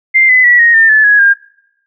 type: tone with pitch steps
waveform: sine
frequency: 2093 / 2016 / 1941.6 / 1870 / 1801.1 / 1734.8 / 1670.8 / 1609.3 Hz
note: C7 / B6 / B6 / A#6 / A6 / A6 / G#6 / G6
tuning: 0 / +35 / -30 / +5 / +40 / -25 / +10 / +45 cents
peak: -4 dBFS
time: 0.14-1.34 s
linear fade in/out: 20 ms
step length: 150 ms
effects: noise-tail reverb RT60 0.8 s tail -22 dB re dry